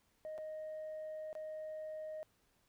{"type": "tone with dropouts", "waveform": "sine", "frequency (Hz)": 622.3, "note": "D#5", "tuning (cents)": 0, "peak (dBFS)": -40, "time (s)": [0.25, 2.23], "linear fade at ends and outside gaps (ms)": 0, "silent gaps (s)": [[0.379, 0.385], [1.329, 1.352]], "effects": ["tanh soft clip ceiling -40 dBFS", "pink hiss -75 dBFS RMS until 2.68 s"]}